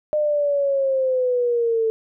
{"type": "linear sweep", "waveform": "sine", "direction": "down", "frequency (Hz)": [608, 442.2], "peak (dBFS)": -17, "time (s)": [0.13, 1.9], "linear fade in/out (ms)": 0, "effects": []}